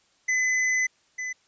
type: tone pair in turn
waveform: square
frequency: 2020 / 2010 Hz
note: B6 / B6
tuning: +39 / +30 cents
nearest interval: unison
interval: 9 cents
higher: first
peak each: -22 / -30 dBFS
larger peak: first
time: 0.28-0.87 / 1.18-1.33 s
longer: first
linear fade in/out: 10 ms
effects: white hiss -64 dBFS RMS until 1.47 s + resampled to 16000 Hz